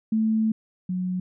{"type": "tone pair in turn", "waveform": "sine", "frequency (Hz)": [220, 182.87], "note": ["A3", "F#3"], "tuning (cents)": [0, -20], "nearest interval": "minor third", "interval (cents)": 320, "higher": "first", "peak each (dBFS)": [-19, -24], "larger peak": "first", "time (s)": [[0.12, 0.52], [0.89, 1.2]], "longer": "first", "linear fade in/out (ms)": 5, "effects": []}